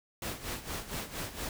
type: noise with tremolo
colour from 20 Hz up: pink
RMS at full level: -36 dBFS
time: 0.22-1.49 s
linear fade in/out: 2 ms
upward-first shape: sine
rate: 4.3 Hz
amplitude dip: 75%
effects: none